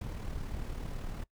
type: noise with amplitude modulation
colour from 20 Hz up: brown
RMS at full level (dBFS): -36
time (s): 0.01-1.24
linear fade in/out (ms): 5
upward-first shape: sine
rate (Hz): 38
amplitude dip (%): 45
effects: noise-tail reverb RT60 0.1 s tail -20 dB re dry